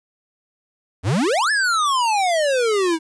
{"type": "exponential two-way sweep", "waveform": "square", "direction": "up then down", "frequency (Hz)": [80.7, 1760, 312.7], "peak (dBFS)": -17, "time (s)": [1.03, 2.99], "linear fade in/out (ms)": 50, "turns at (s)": 1.51, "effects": ["resampled to 22050 Hz", "9-bit"]}